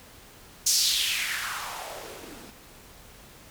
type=noise with band-pass filter sweep; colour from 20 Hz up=blue; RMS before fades=-29 dBFS; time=0.66-2.51 s; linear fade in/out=10 ms; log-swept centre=6100 to 210 Hz; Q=2.8; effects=pink hiss -50 dBFS RMS until 3.5 s